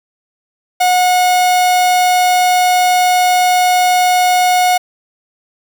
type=tone; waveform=45% pulse; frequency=727 Hz; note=F#5; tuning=31 cents flat; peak=-9 dBFS; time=0.8-4.78 s; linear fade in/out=10 ms; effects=8-bit